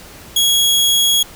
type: tone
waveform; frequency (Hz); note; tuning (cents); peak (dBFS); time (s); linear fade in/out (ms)
sawtooth; 3322; G#7; 0; -8; 0.36-1.23; 5
effects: pink hiss -38 dBFS RMS until 1.35 s